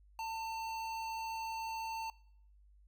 square tone with notch filter, 897 Hz, A5, 33 cents sharp, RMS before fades -40 dBFS, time 0.19-2.1 s, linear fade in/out 2 ms, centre 10000 Hz, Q 0.89, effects noise-tail reverb RT60 0.7 s tail -23 dB re dry + added 50 Hz sine -60 dBFS peak until 2.87 s

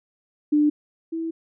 sine tone pair in turn, 297.7 / 327.2 Hz, D4 / E4, +24 / -13 cents, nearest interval major second, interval 163 cents, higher second, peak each -15 / -25 dBFS, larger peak first, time 0.52-0.7 / 1.12-1.31 s, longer second, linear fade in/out 10 ms, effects none

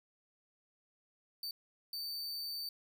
45% pulse tone bursts at uneven times, 4575 Hz, D8, 46 cents flat, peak -38 dBFS, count 2, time 1.43-1.51 / 1.93-2.69 s, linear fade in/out 2 ms, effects none

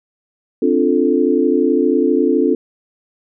sine chord, D minor seventh, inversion third, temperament equal, 261.6 / 293.7 / 349.2 / 440 Hz, C4 / D4 / F4 / A4, 0 / 0 / 0 / 0 cents, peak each -17 dBFS, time 0.62-2.55 s, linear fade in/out 5 ms, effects none

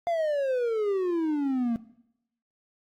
triangle exponential sweep, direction down, 698.5 to 226.3 Hz, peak -22 dBFS, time 0.07-1.76 s, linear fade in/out 0 ms, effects noise-tail reverb RT60 0.8 s tail -18 dB re dry + AAC 64 kbps

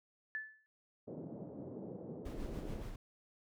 sine tone with exponential decay, 1743 Hz, A6, 17 cents flat, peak -35 dBFS, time 0.35-0.66 s, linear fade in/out 0 ms, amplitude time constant 66 ms
pink band-pass noise, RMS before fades -47 dBFS, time 1.07-2.83 s, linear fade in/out 10 ms, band 130 to 560 Hz, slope 24 dB/octave
brown noise with tremolo, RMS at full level -42 dBFS, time 2.25-2.96 s, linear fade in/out 5 ms, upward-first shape sine, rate 7 Hz, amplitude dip 45%
effects none

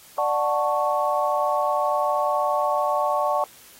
sine chord, D major seventh, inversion none, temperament equal with one note detuned, 591.8 / 740 / 880 / 1108.7 Hz, D5 / F#5 / A5 / C#6, +13 / 0 / 0 / 0 cents, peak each -24 / -26 / -26 / -25 dBFS, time 0.18-3.44 s, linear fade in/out 2 ms, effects white hiss -49 dBFS RMS until 3.79 s + AAC 48 kbps

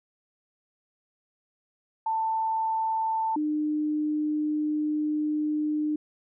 sine tone pair in turn, 889 / 302.6 Hz, A5 / D#4, +18 / -48 cents, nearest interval octave + perfect fifth, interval 1866 cents, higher first, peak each -24 dBFS, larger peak neither, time 2.06-3.36 / 3.36-5.96 s, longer second, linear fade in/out 5 ms, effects none

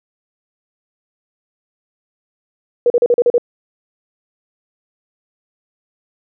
sine tone bursts, 481.4 Hz, B4, 44 cents flat, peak -8 dBFS, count 7, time 2.86-3.381 s, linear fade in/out 2 ms, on 41 ms, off 39 ms, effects none

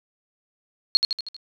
sine tone with echo, 4300 Hz, C8, 47 cents sharp, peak -11 dBFS, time 0.95-0.97 s, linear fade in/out 0 ms, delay 79 ms, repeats 5, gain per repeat -5 dB, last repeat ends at 1.365 s, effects none

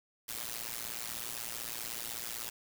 white noise with amplitude modulation, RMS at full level -36 dBFS, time 0.28-2.5 s, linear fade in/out 10 ms, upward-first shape sine, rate 116 Hz, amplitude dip 100%, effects none

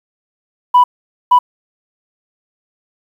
sine tone bursts at uneven times, 987.8 Hz, B5, in tune, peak -3 dBFS, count 2, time 0.74-0.84 / 1.31-1.39 s, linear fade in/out 10 ms, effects tanh soft clip ceiling -2 dBFS + 7-bit

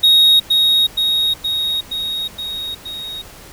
triangle tone with echo, 3759 Hz, A#7, 14 cents sharp, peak -6 dBFS, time 0.03-0.4 s, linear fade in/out 10 ms, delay 470 ms, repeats 6, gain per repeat -3 dB, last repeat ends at 3.22 s, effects pink hiss -39 dBFS RMS until 3.52 s

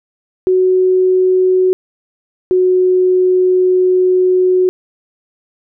sine tone pair in turn, 370.8 / 367.8 Hz, F#4 / F#4, +4 / -10 cents, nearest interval unison, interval 14 cents, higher first, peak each -8 dBFS, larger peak neither, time 0.47-1.73 / 2.51-4.69 s, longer second, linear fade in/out 0 ms, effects none

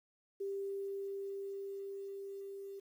sine tone with level ramp, 394.7 Hz, G4, 12 cents sharp, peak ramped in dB -36 to -44 dBFS, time 0.4-2.8 s, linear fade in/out 10 ms, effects 11-bit

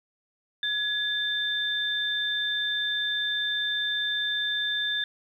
sine tone pair together, 1685 / 3570 Hz, G#6 / A7, +25 / +24 cents, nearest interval octave + minor second, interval 1299 cents, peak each -29 / -27 dBFS, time 0.63-5.04 s, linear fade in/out 2 ms, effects 10-bit

